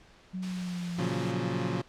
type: tone with pitch glide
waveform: sine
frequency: 185 to 171.62 Hz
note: F#3 to F3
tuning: 0 to -30 cents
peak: -32 dBFS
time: 0.33-1.18 s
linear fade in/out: 20 ms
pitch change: -130 cents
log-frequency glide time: 0.45-1.04 s
type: noise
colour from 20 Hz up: white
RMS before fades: -42 dBFS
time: 0.42-1.32 s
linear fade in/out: 10 ms
type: chord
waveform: 25% pulse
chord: Gb major seventh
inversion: first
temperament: equal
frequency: 116.54 / 138.59 / 174.61 / 185 Hz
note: Bb2 / Db3 / F3 / Gb3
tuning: 0 / 0 / 0 / 0 cents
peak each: -31 dBFS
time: 0.98-1.82 s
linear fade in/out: 10 ms
effects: pink hiss -57 dBFS RMS until 1.88 s + low-pass 5000 Hz 12 dB/octave